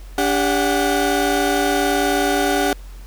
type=tone cluster; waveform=30% pulse; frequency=287.8 / 396.9 / 735 Hz; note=D4 / G4 / F#5; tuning=-35 / +22 / -12 cents; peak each=-18 dBFS; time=0.18-2.73 s; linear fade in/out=2 ms; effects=added 45 Hz sine -33 dBFS peak until 3.06 s + pink hiss -48 dBFS RMS until 3.06 s